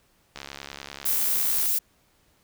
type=click train; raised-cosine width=0.2 ms; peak=-19 dBFS; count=92; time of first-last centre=0.36-1.656 s; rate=70.2 Hz
type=noise; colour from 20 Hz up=violet; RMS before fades=-24 dBFS; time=1.05-1.79 s; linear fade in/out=10 ms
effects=pink hiss -64 dBFS RMS until 2.43 s